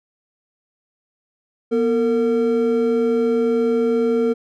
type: tone pair together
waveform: triangle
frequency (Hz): 241.3 / 455.5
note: B3 / A#4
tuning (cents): -40 / -40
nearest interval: major seventh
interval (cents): 1100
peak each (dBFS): -18 / -15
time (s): 1.71-4.34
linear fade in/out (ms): 20
effects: none